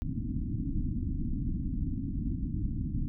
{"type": "low-pass noise", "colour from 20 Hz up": "pink", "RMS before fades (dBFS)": -32, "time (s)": [0.02, 3.08], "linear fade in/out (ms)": 0, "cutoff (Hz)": 310, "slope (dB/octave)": 96, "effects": []}